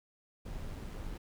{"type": "noise with amplitude modulation", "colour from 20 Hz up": "brown", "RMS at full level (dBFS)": -40, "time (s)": [0.45, 1.18], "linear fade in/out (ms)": 10, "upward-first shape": "sine", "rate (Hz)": 104, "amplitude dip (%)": 30, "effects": []}